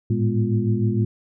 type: tone cluster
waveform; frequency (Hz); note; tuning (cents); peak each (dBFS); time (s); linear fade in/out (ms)
sine; 107.3 / 113.9 / 205.1 / 245 / 350.4; A2 / A#2 / G#3 / B3 / F4; -43 / -40 / -21 / -14 / +6; -25 / -21 / -24 / -28 / -28; 0.1-1.05; 5
effects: none